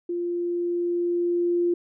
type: tone with level ramp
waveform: sine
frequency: 348 Hz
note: F4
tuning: 6 cents flat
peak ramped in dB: -25 to -19 dBFS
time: 0.09-1.74 s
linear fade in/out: 5 ms
effects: none